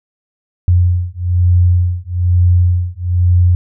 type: beating tone pair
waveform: sine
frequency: 88.3 / 89.4 Hz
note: F2 / F2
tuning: +20 / +41 cents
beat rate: 1.1 Hz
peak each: -12 dBFS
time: 0.68-3.55 s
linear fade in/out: 0 ms
effects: none